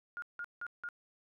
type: tone bursts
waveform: sine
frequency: 1422 Hz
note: F6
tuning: 31 cents sharp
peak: -38 dBFS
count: 4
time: 0.17-0.888 s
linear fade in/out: 0 ms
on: 52 ms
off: 170 ms
effects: none

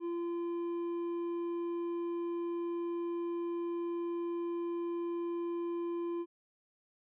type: tone with hard clipping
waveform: sine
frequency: 342.6 Hz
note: F4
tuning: 33 cents flat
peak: -35 dBFS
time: 0-6.26 s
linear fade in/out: 50 ms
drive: 5 dB
effects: resampled to 8000 Hz

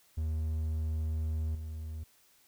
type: tone with level steps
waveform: triangle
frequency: 78.6 Hz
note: D#2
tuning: 18 cents sharp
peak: -28 / -35 dBFS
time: 0.17-2.04 s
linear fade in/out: 10 ms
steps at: 1.55 s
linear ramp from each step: 2 ms
effects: white hiss -65 dBFS RMS until 2.47 s

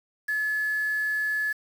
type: tone with quantisation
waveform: sine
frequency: 1713 Hz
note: A6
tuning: 47 cents flat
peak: -24 dBFS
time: 0.28-1.53 s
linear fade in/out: 10 ms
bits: 7
effects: none

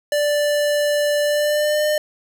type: tone with pitch glide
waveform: square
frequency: 587.3 to 604.5 Hz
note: D5 to D5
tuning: 0 to +50 cents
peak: -17 dBFS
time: 0.12-1.98 s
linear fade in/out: 2 ms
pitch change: +50 cents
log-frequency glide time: 1.22-1.87 s
effects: none

